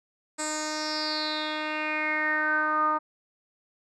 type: tone with low-pass filter sweep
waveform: 10% pulse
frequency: 307 Hz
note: D#4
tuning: 23 cents flat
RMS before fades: -28 dBFS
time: 0.38-2.99 s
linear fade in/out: 20 ms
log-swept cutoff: 8000 to 1100 Hz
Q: 7.2
effects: none